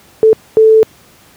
sine tone bursts at uneven times, 440 Hz, A4, in tune, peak -3 dBFS, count 2, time 0.23-0.33 / 0.57-0.83 s, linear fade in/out 0 ms, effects pink hiss -44 dBFS RMS until 1.36 s + high-pass 80 Hz 12 dB/octave

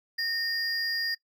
triangle tone pair together, 1835 / 4848 Hz, A#6 / D#8, -28 / -46 cents, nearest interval octave + perfect fourth, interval 1682 cents, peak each -29 / -28 dBFS, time 0.18-1.15 s, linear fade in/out 10 ms, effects noise-tail reverb RT60 0.1 s tail -21 dB re dry

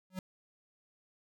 square tone with exponential growth, 186.1 Hz, F#3, 10 cents sharp, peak -34 dBFS, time 0.1-0.19 s, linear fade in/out 2 ms, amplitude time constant 19 ms, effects none

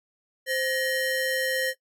35% pulse ring-modulated tone, 1203 Hz, D6, 41 cents sharp, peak -20 dBFS, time 0.46-1.74 s, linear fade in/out 50 ms, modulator 681 Hz, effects noise-tail reverb RT60 0.1 s tail -18 dB re dry + AAC 64 kbps

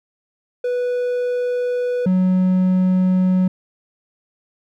triangle tone pair in turn, 492.5 / 184.81 Hz, B4 / F#3, -5 / -2 cents, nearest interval octave + perfect fourth, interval 1697 cents, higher first, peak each -16 / -11 dBFS, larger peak second, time 0.64-2.06 / 2.06-3.48 s, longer neither, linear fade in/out 5 ms, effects none

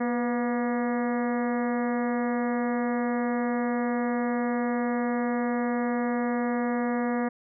harmonic tone with a mistuned harmonic, 239.7 Hz, A#3, 48 cents sharp, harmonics 1 / 2 / 3 / 4 / 5 / 6 / 7 / 8 / 9, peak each -26 / -31 / -34 / -39 / -39 / -44 / -41 / -42 / -46 dBFS, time 0-7.29 s, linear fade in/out 10 ms, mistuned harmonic 2, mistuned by +44 cents, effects none

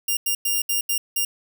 5% pulse tone bursts at uneven times, 2801 Hz, F7, 4 cents sharp, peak -11 dBFS, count 6, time 0.08-0.17 / 0.26-0.35 / 0.45-0.62 / 0.69-0.81 / 0.89-0.98 / 1.16-1.25 s, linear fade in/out 5 ms, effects none

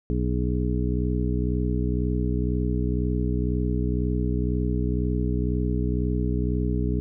harmonic tone with a mistuned harmonic, 62 Hz, B1, 7 cents sharp, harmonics 1 / 2 / 3 / 4 / 5 / 7, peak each -25 / -28 / -30 / -31 / -32 / -33 dBFS, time 0.1-7 s, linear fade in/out 0 ms, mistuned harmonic 7, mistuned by -67 cents, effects none

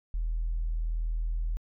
sine tone, 40.6 Hz, E1, 26 cents flat, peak -26 dBFS, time 0.14-1.57 s, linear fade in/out 0 ms, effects tanh soft clip ceiling -23 dBFS

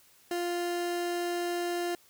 30% pulse tone, 349.2 Hz, F4, in tune, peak -27 dBFS, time 0.31-1.95 s, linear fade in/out 2 ms, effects white hiss -61 dBFS RMS until 2.09 s

